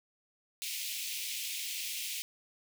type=high-pass noise; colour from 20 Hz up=pink; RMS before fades=-38 dBFS; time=0.62-2.22 s; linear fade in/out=0 ms; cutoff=2300 Hz; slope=48 dB/octave; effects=none